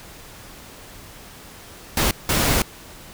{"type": "noise bursts at uneven times", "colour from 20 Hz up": "pink", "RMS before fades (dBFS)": -19, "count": 2, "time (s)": [[1.97, 2.11], [2.29, 2.62]], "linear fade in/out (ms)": 2, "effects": ["pink hiss -42 dBFS RMS until 3.13 s"]}